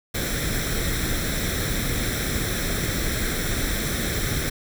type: noise with comb filter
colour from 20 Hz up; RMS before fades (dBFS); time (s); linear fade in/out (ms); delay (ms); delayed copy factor
pink; -25; 0.14-4.5; 10; 0.53; +0.7
effects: none